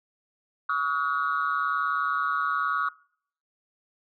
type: tone cluster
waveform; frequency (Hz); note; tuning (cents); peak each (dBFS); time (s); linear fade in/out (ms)
sine; 1136 / 1275 / 1436; C#6 / D#6 / F6; +42 / +42 / +48; -27; 0.69-2.89; 5
effects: noise-tail reverb RT60 0.6 s tail -24 dB re dry + tanh soft clip ceiling -17 dBFS